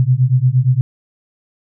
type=beating tone pair; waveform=sine; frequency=123.47 / 132.07 Hz; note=B2 / C3; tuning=0 / +17 cents; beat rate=8.6 Hz; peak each=-13 dBFS; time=0-0.81 s; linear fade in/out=0 ms; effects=none